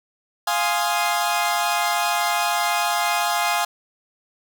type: chord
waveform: sawtooth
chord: F minor seventh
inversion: none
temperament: equal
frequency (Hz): 698.5 / 830.6 / 1046.5 / 1244.5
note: F5 / Ab5 / C6 / Eb6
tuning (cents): 0 / 0 / 0 / 0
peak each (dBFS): -20 / -20 / -23 / -24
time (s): 0.47-3.65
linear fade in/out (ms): 5
effects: none